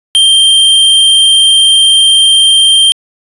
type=tone; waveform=square; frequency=3164 Hz; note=G7; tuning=15 cents sharp; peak=-4 dBFS; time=0.15-2.92 s; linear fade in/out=0 ms; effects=resampled to 24000 Hz